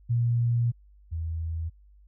sine tone pair in turn, 118.6 / 81.61 Hz, A#2 / E2, +30 / -17 cents, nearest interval tritone, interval 647 cents, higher first, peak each -21 / -28 dBFS, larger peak first, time 0.09-0.72 / 1.11-1.7 s, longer first, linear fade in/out 20 ms, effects added 50 Hz sine -52 dBFS peak until 2.07 s

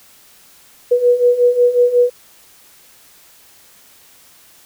sine beating tone pair, 484.5 / 490 Hz, B4 / B4, -33 / -14 cents, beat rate 5.5 Hz, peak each -15 / -11 dBFS, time 0.91-2.1 s, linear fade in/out 10 ms, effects white hiss -47 dBFS RMS until 4.65 s

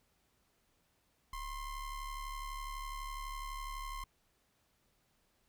square ring-modulated tone, 517 Hz, C5, 21 cents flat, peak -38 dBFS, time 1.33-4.04 s, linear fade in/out 2 ms, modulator 553 Hz, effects pink hiss -75 dBFS RMS until 5.48 s

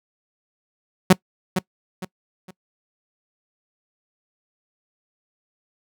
sawtooth tone with echo, 185 Hz, F#3, in tune, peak -4 dBFS, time 1.1-1.13 s, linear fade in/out 5 ms, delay 460 ms, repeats 3, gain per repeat -10 dB, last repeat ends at 2.51 s, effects noise-tail reverb RT60 0.1 s tail -23 dB re dry

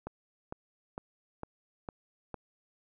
click train, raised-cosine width 1 ms, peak -24 dBFS, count 6, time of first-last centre 0.07-2.343 s, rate 2.2 Hz, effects none

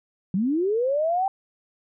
sine linear sweep, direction up, 174.61 to 790 Hz, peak -20 dBFS, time 0.34-1.28 s, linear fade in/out 2 ms, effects none

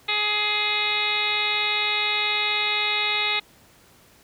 harmonic tone with a mistuned harmonic, 418.9 Hz, G#4, 15 cents sharp, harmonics 1 / 2 / 3 / 4 / 5 / 6 / 7 / 8 / 9 / 10, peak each -37 / -32 / -33 / -38 / -27 / -27 / -36 / -31 / -27 / -34 dBFS, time 0.08-3.4 s, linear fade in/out 10 ms, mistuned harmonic 8, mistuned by +22 cents, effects pink hiss -54 dBFS RMS until 4.23 s + high-pass 60 Hz 12 dB/octave

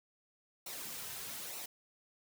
white noise with flanger, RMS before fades -44 dBFS, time 0.66-1.66 s, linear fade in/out 5 ms, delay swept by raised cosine 0.6 to 3.6 ms, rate 1.1 Hz, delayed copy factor -0.55, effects none

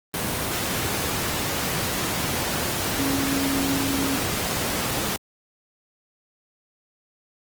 sine tone in noise, 273.9 Hz, C#4, 21 cents flat, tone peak -24 dBFS, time 2.99-4.16 s, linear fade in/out 0 ms, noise pink, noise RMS -25 dBFS, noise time 0.14-5.16 s, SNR -2 dB, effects high-pass 80 Hz 12 dB/octave + Opus 24 kbps

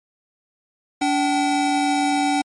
square tone pair together, 287.5 / 767.5 Hz, D4 / G5, -37 / -37 cents, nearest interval octave + perfect fourth, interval 1700 cents, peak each -21 dBFS, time 1.01-2.42 s, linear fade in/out 10 ms, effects MP3 48 kbps

